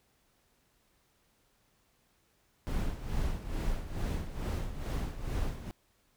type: noise with tremolo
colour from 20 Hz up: brown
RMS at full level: -31 dBFS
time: 2.67-5.71 s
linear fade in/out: 0 ms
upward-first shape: sine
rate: 2.3 Hz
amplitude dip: 70%
effects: pink hiss -71 dBFS RMS until 6.16 s